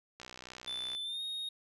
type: click train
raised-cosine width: 0.2 ms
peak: -29 dBFS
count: 48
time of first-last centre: 0.2-0.95 s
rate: 62.7 Hz
type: tone with pitch glide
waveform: triangle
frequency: 3520 to 3729 Hz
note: A7 to A#7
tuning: 0 to 0 cents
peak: -35 dBFS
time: 0.67-1.49 s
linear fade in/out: 5 ms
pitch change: +100 cents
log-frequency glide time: 1.03-1.22 s
effects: none